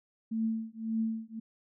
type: tone with tremolo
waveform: sine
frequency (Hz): 223.3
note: A3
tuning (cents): +26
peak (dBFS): -26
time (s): 0.31-1.4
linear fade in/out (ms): 10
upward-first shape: triangle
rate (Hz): 1.8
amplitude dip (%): 100
effects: none